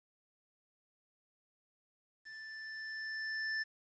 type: tone with level ramp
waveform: square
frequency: 1762 Hz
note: A6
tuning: 2 cents sharp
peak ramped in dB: -48 to -34 dBFS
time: 2.25-3.64 s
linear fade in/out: 20 ms
effects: resampled to 16000 Hz + 11-bit